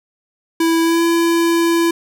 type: tone with pitch glide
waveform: square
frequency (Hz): 329.6 to 336.1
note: E4 to E4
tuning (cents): 0 to +34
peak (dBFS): -13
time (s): 0.6-1.91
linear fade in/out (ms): 5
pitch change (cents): +34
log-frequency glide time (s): 0.82-1.03
effects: none